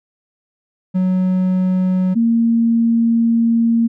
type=tone pair in turn; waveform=triangle / sine; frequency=185 / 230.6 Hz; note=F#3 / A#3; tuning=0 / -19 cents; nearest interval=major third; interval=381 cents; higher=second; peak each=-11 dBFS; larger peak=neither; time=0.94-2.15 / 2.15-3.88 s; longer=second; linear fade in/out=20 ms; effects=none